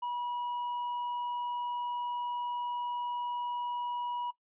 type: tone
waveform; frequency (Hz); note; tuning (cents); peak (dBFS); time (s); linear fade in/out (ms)
triangle; 970; B5; -31; -31; 0.02-4.31; 10
effects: noise-tail reverb RT60 0.1 s tail -19 dB re dry + resampled to 8000 Hz